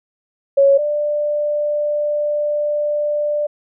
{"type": "tone pair in turn", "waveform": "sine", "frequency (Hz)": [554.4, 592.3], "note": ["C#5", "D5"], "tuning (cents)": [0, 15], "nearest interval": "minor second", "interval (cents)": 115, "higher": "second", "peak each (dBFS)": [-8, -16], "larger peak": "first", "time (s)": [[0.57, 0.78], [0.78, 3.47]], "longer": "second", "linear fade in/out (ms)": 10, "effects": []}